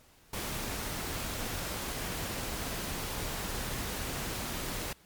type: noise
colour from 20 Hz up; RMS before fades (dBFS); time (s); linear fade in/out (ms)
pink; -36; 0.33-4.93; 5
effects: pink hiss -61 dBFS RMS until 5.05 s + MP3 96 kbps